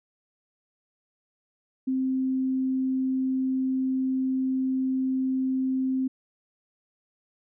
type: tone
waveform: sine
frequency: 261.6 Hz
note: C4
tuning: in tune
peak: -23 dBFS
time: 1.87-6.08 s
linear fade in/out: 10 ms
effects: none